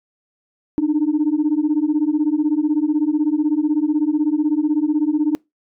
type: beating tone pair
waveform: sine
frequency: 293.7 / 309.7 Hz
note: D4 / D#4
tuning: 0 / -8 cents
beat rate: 16 Hz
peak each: -17 dBFS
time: 0.78-5.35 s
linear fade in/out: 0 ms
effects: noise-tail reverb RT60 0.2 s tail -26 dB re dry + tanh soft clip ceiling -10 dBFS